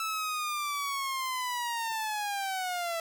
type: linear sweep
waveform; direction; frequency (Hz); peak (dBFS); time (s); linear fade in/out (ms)
sawtooth; down; 1318.5 to 659.3; -27; 0-3; 2
effects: none